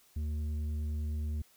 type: tone with tanh clipping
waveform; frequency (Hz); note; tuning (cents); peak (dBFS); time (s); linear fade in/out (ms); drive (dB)
triangle; 75.8; D#2; -45; -33; 0.16-1.42; 5; 11
effects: white hiss -64 dBFS RMS until 1.56 s